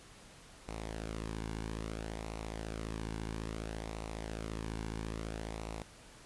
sawtooth tone with flanger, 54.6 Hz, A1, 13 cents flat, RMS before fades -41 dBFS, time 0.68-5.82 s, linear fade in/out 0 ms, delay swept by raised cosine 0.61 to 1.6 ms, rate 0.6 Hz, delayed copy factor -0.55, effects pink hiss -56 dBFS RMS until 6.25 s + resampled to 24000 Hz

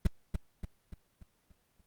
brown noise with echo, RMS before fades -22 dBFS, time 0.05-0.07 s, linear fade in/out 5 ms, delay 290 ms, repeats 6, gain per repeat -6 dB, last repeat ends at 1.81 s, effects pink hiss -73 dBFS RMS until 1.86 s + Opus 24 kbps

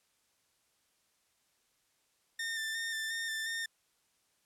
sawtooth tone with vibrato, 1800 Hz, A6, 39 cents sharp, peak -31 dBFS, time 2.39-3.66 s, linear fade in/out 5 ms, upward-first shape square, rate 2.8 Hz, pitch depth 22 cents each way, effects white hiss -74 dBFS RMS until 4.45 s + low-pass 11000 Hz 12 dB/octave

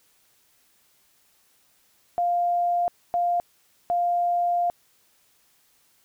sine tone bursts at uneven times, 700 Hz, F5, 4 cents sharp, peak -20 dBFS, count 3, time 2.18-2.88 / 3.14-3.4 / 3.9-4.7 s, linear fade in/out 0 ms, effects white hiss -63 dBFS RMS until 6.04 s

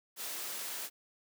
white high-pass noise, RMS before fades -40 dBFS, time 0.16-0.9 s, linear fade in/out 50 ms, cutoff 290 Hz, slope 12 dB/octave, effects none

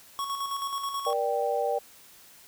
square tone with tremolo, 1108.7 Hz, C#6, in tune, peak -29 dBFS, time 0.19-1.13 s, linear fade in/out 0 ms, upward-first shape square, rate 9.3 Hz, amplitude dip 45%
sine chord, G minor, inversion first, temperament equal with one note detuned, 474.3 / 587.3 / 784 Hz, Bb4 / D5 / G5, +30 / 0 / 0 cents, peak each -29 dBFS, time 1.06-1.79 s, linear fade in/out 10 ms
effects white hiss -53 dBFS RMS until 2.47 s

